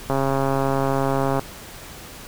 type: click train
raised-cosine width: 1 ms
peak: -8 dBFS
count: 177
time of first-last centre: 0.1-1.394 s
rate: 136 Hz
effects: pink hiss -39 dBFS RMS until 2.27 s